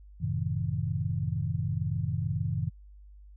sine chord, F# diminished seventh, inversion none, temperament just, 92.5 / 111 / 133.2 / 159.84 Hz, F#2 / A2 / C3 / Eb3, 0 / +16 / +31 / +47 cents, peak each -33 dBFS, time 0.2-2.7 s, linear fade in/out 20 ms, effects added 50 Hz sine -48 dBFS peak until 3.36 s

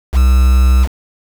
triangle tone with quantisation, 64 Hz, C2, 38 cents flat, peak -4 dBFS, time 0.12-0.88 s, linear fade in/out 50 ms, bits 4, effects none

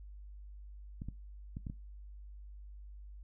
clicks, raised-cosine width 5 ms, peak -29 dBFS, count 5, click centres 1.019 / 1.086 / 1.569 / 1.668 / 1.699 s, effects noise-tail reverb RT60 0.2 s tail -18 dB re dry + added 50 Hz sine -47 dBFS peak until 3.23 s

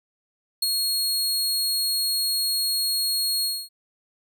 sawtooth tone with ADSR envelope, 4300 Hz, C8, 47 cents sharp, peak -16 dBFS, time 0.62-3.69 s, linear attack 6 ms, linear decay 24 ms, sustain -3 dB, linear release 250 ms, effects none

